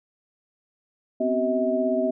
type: tone cluster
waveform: sine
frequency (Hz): 251.5 / 268 / 379.6 / 640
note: B3 / C4 / F#4 / D#5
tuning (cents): +32 / +42 / +44 / +49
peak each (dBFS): -26 / -30 / -28 / -23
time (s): 1.2-2.11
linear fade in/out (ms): 10
effects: none